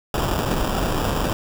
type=noise with sample-and-hold; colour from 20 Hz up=pink; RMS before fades=-22 dBFS; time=0.14-1.33 s; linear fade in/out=2 ms; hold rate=2100 Hz; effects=none